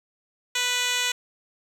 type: tone with band-pass filter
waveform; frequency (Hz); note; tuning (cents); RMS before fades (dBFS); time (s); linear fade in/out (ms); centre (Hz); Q
10% pulse; 493.9; B4; 0; -25; 0.55-1.12; 5; 4700; 1.3
effects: 9-bit